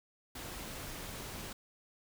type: noise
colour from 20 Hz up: pink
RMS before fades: -44 dBFS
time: 0.35-1.53 s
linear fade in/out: 5 ms
effects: none